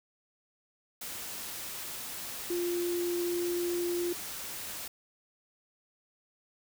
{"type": "tone in noise", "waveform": "sine", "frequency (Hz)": 349.2, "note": "F4", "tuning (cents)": 0, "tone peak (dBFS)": -29, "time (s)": [2.5, 4.13], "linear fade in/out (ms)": 5, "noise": "white", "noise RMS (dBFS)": -40, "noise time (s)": [1.01, 4.88], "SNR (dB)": 8, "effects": []}